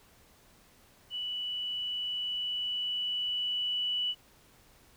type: tone with level ramp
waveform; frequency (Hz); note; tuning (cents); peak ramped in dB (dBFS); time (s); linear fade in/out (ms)
sine; 2960; F#7; 0; -33 to -28; 1.1-4.15; 50
effects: pink hiss -61 dBFS RMS until 4.96 s